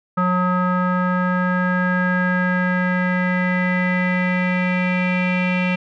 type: tone with low-pass filter sweep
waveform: square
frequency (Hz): 181.4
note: F#3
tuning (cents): -34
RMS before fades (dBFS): -19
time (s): 0.17-5.76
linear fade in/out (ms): 10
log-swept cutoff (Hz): 1300 to 2500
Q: 6.4
effects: none